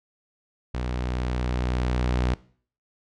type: tone with level ramp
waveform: sawtooth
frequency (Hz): 61.74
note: B1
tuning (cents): 0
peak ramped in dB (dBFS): -23 to -17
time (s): 0.74-2.34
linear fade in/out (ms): 5
effects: noise-tail reverb RT60 0.5 s tail -21 dB re dry + low-pass 5000 Hz 12 dB/octave